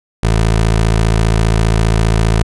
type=tone; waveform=20% pulse; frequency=55 Hz; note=A1; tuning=in tune; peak=-5 dBFS; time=0.23-2.43 s; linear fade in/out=5 ms; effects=resampled to 24000 Hz